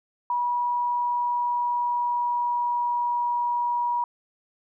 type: tone with pitch glide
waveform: sine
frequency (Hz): 969 to 961.8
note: B5 to B5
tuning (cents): -33 to -46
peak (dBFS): -22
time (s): 0.3-4.04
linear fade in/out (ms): 2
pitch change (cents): -13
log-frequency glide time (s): 0.47-3.24
effects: none